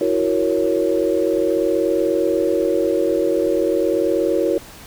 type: chord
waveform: sine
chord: F# dominant seventh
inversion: third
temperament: equal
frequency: 329.6 / 370 / 466.2 / 554.4 Hz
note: E4 / F#4 / A#4 / C#5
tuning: 0 / 0 / 0 / 0 cents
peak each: -21 dBFS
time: 0.01-4.58 s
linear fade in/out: 2 ms
effects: pink hiss -40 dBFS RMS until 4.86 s